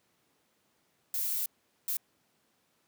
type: noise bursts at uneven times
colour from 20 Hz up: violet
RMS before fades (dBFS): -32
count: 2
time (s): 1.14-1.46 / 1.88-1.97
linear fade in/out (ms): 2
effects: pink hiss -72 dBFS RMS until 2.87 s + high-pass 150 Hz 12 dB/octave